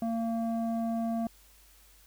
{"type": "tone with low-pass filter", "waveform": "square", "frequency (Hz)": 228.6, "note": "A#3", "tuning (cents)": -34, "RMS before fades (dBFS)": -31, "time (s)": [0.02, 1.27], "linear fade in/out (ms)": 2, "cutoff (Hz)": 670, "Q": 1.9, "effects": ["added 50 Hz sine -60 dBFS peak until 2.06 s", "white hiss -60 dBFS RMS until 2.06 s"]}